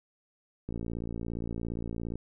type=click train; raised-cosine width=3 ms; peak=-23 dBFS; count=85; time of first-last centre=0.69-2.156 s; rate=57.3 Hz; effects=none